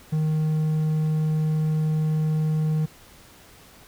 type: tone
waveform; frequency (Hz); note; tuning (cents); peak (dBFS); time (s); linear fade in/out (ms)
triangle; 155.56; D#3; 0; -18; 0.12-2.86; 10
effects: pink hiss -50 dBFS RMS until 3.87 s